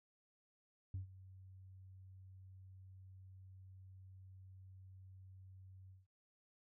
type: tone with ADSR envelope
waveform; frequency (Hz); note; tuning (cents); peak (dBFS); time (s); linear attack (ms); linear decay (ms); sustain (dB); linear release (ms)
sine; 94.4; F#2; +35; -37; 0.94-6.07; 3; 120; -18; 170
effects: tanh soft clip ceiling -38 dBFS